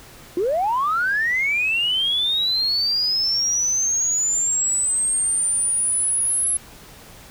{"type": "linear sweep", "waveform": "sine", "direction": "up", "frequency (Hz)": [329.6, 11000], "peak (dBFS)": -17, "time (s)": [0.37, 6.57], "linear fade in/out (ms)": 2, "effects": ["tanh soft clip ceiling -13 dBFS", "pink hiss -44 dBFS RMS until 7.3 s"]}